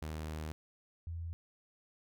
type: tone pair in turn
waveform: sawtooth / sine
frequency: 77.78 / 83.81 Hz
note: D#2 / E2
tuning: 0 / +29 cents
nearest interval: minor second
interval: 129 cents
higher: second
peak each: -35 / -38 dBFS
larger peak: first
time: 0.02-0.52 / 1.07-1.33 s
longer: first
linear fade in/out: 0 ms
effects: none